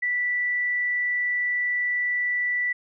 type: tone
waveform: sine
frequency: 1967 Hz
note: B6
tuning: 7 cents flat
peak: -22 dBFS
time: 0.02-2.73 s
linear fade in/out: 10 ms
effects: none